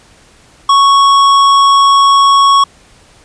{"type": "tone with hard clipping", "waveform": "triangle", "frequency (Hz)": 1108.7, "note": "C#6", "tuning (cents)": 0, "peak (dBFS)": -6, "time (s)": [0.69, 2.64], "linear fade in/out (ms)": 5, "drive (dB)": 15, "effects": ["pink hiss -44 dBFS RMS until 3.24 s", "resampled to 22050 Hz"]}